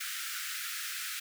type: high-pass noise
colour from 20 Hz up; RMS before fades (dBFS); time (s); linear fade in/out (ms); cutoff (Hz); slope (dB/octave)
pink; -38; 0-1.2; 10; 1300; 96
effects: none